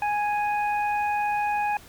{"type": "harmonic tone", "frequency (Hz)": 830.6, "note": "G#5", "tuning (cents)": 0, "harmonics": [1, 2, 3], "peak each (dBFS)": [-23, -34, -33], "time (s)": [0.02, 1.77], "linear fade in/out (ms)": 2, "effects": ["pink hiss -49 dBFS RMS until 1.88 s"]}